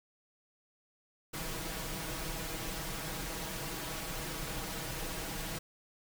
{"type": "noise with comb filter", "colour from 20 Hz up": "pink", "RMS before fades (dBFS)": -39, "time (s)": [1.33, 5.59], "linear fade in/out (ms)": 10, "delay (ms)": 6.2, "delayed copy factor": 0.75, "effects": []}